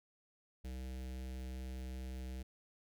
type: tone with notch filter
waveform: square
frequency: 64.1 Hz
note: C2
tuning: 35 cents flat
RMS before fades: -44 dBFS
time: 0.64-2.43 s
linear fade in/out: 10 ms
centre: 1100 Hz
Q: 1
effects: none